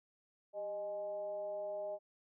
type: tone with frequency modulation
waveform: sine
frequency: 616 Hz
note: D#5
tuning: 17 cents flat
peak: -38 dBFS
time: 0.53-1.99 s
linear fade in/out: 50 ms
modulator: 219 Hz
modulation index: 0.47
effects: none